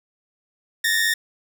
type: tone pair together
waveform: sawtooth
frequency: 1748.2 / 1845 Hz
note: A6 / A#6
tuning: -12 / -18 cents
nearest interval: minor second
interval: 94 cents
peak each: -20 / -16 dBFS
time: 0.84-1.14 s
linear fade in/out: 5 ms
effects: none